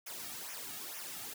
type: noise with flanger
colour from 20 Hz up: white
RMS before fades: -44 dBFS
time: 0.06-1.34 s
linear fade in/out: 10 ms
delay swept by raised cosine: 0.23 to 2.03 ms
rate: 2.2 Hz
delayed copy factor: -0.75
effects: none